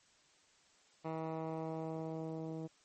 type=tone with low-pass filter sweep; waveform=10% pulse; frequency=160.4 Hz; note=E3; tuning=47 cents flat; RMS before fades=-41 dBFS; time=1.04-2.68 s; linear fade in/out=20 ms; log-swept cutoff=1400 to 390 Hz; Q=0.84; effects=white hiss -68 dBFS RMS until 2.84 s + MP3 32 kbps